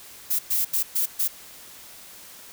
violet noise bursts at uneven times, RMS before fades -23 dBFS, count 5, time 0.3-0.39 / 0.5-0.65 / 0.73-0.83 / 0.95-1.06 / 1.19-1.28 s, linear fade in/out 10 ms, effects white hiss -45 dBFS RMS until 2.52 s

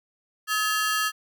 sawtooth ring-modulated tone, 1494 Hz, F#6, 16 cents sharp, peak -16 dBFS, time 0.47-1.12 s, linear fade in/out 50 ms, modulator 218 Hz, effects none

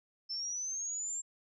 sine linear sweep, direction up, 5274 to 7459 Hz, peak -35 dBFS, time 0.29-1.22 s, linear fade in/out 20 ms, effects none

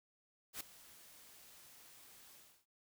white noise with ADSR envelope, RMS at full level -42 dBFS, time 0.53-2.66 s, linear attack 76 ms, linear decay 4 ms, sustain -18 dB, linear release 300 ms, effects none

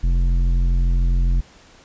sine tone with tanh clipping, 43.65 Hz, F1, in tune, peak -16 dBFS, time 0.03-1.41 s, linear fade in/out 10 ms, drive 10 dB, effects pink hiss -49 dBFS RMS until 1.84 s + resampled to 16000 Hz

